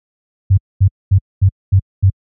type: tone bursts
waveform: sine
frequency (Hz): 96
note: G2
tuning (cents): -36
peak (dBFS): -5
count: 6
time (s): 0.5-2.1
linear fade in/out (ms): 10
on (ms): 75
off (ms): 230
effects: high-pass 60 Hz 12 dB/octave